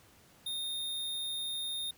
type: tone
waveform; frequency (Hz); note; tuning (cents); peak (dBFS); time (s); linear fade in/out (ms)
square; 3672; A#7; -27; -35; 0.46-1.91; 5
effects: pink hiss -61 dBFS RMS until 1.97 s + high-pass 60 Hz 12 dB/octave